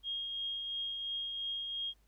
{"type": "tone with tremolo", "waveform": "sine", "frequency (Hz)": 3251, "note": "G#7", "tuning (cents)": -38, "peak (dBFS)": -34, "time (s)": [0.03, 1.94], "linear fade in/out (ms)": 50, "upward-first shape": "triangle", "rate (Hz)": 2.9, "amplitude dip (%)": 35, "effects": ["added 50 Hz sine -65 dBFS peak until 2.07 s", "pink hiss -74 dBFS RMS until 2.07 s"]}